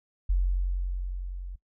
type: tone with level ramp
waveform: sine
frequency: 45.36 Hz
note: F#1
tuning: 34 cents flat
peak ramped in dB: -20 to -35 dBFS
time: 0.29-1.56 s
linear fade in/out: 10 ms
effects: noise-tail reverb RT60 0.1 s tail -20 dB re dry